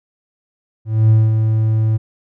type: tone with ADSR envelope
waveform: triangle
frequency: 110 Hz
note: A2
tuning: in tune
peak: -4 dBFS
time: 0.85-1.98 s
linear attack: 250 ms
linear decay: 210 ms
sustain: -6 dB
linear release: 20 ms
effects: tanh soft clip ceiling -1 dBFS

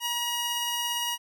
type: tone pair together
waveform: sawtooth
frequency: 954.5 / 2881 Hz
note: A#5 / F#7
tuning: +41 / -47 cents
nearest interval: octave + perfect fifth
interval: 1912 cents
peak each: -28 / -26 dBFS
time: 0-1.18 s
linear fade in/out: 50 ms
effects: none

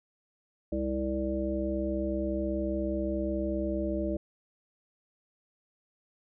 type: harmonic tone with a mistuned harmonic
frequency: 65.3 Hz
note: C2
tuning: 3 cents flat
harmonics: 1 / 3 / 5 / 7 / 9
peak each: -35 / -35 / -32 / -42 / -34 dBFS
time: 0.72-4.17 s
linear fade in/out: 5 ms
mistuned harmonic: 3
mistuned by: +49 cents
effects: none

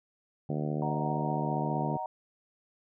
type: harmonic tone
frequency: 75.1 Hz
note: D2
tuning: 39 cents sharp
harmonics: 2 / 3 / 4 / 5 / 6 / 7 / 8 / 9 / 10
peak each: -32 / -36 / -38 / -40 / -42 / -43 / -44 / -45 / -46 dBFS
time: 0.49-1.97 s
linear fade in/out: 5 ms
type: chord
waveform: sine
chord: D# minor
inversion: none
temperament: just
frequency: 622.3 / 746.7 / 933.4 Hz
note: D#5 / F#5 / A#5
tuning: 0 / +16 / +2 cents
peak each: -41 / -36 / -36 dBFS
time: 0.82-2.06 s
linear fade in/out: 2 ms
effects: none

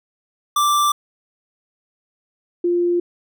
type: tone pair in turn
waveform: square / sine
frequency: 1174.7 / 349.2 Hz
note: D6 / F4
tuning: 0 / 0 cents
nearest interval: octave + major sixth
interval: 2100 cents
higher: first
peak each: -15 dBFS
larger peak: neither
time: 0.56-0.92 / 2.64-3 s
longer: neither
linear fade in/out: 5 ms
effects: none

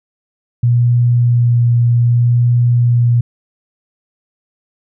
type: tone with vibrato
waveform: sine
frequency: 120 Hz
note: B2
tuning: 49 cents flat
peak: -8 dBFS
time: 0.63-3.21 s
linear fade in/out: 5 ms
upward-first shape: sine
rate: 0.64 Hz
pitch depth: 12 cents each way
effects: none

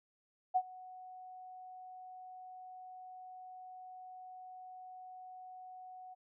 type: tone with ADSR envelope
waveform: sine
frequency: 740 Hz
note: F#5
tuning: in tune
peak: -25 dBFS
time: 0.54-6.15 s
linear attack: 22 ms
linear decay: 56 ms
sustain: -23 dB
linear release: 21 ms
effects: none

